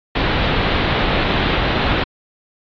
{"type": "low-pass noise", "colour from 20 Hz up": "pink", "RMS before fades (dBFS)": -18, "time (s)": [0.15, 2.04], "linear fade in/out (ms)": 5, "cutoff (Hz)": 4000, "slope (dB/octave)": 48, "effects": ["AAC 32 kbps"]}